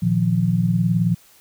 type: chord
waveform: sine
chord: Bb suspended fourth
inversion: none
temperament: equal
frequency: 116.54 / 155.56 / 174.61 Hz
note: Bb2 / Eb3 / F3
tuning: 0 / 0 / 0 cents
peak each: -21 / -23 / -18 dBFS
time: 0.02-1.15 s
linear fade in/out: 10 ms
effects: white hiss -52 dBFS RMS until 1.4 s